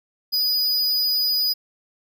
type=tone; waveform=square; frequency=4946 Hz; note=D#8; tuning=11 cents flat; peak=-19 dBFS; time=0.32-1.54 s; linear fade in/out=20 ms; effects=none